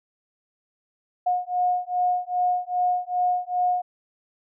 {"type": "beating tone pair", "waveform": "sine", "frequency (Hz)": [720, 722.5], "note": ["F#5", "F#5"], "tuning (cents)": [-47, -41], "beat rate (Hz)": 2.5, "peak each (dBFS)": -24, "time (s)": [1.26, 3.82], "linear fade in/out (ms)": 10, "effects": []}